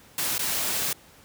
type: noise with dropouts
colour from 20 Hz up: white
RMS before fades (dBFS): -27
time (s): 0.18-0.93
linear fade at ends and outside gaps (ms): 2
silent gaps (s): 0.381-0.392
effects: pink hiss -53 dBFS RMS until 1.24 s + high-pass 60 Hz 12 dB/octave